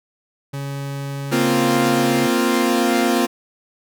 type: tone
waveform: 40% pulse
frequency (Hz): 139.4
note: C#3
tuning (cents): +10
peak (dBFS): -24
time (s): 0.53-2.27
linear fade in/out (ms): 10
type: chord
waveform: sawtooth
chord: Bb suspended second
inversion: none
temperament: equal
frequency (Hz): 233.1 / 261.6 / 349.2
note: Bb3 / C4 / F4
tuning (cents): 0 / 0 / 0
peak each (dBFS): -16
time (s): 1.31-3.27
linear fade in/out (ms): 20
effects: none